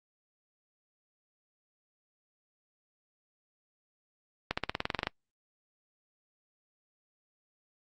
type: accelerating click train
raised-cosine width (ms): 0.3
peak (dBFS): -13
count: 12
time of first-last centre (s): 4.51-5.071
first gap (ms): 65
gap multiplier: 0.95
effects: noise-tail reverb RT60 0.1 s tail -22 dB re dry + Opus 48 kbps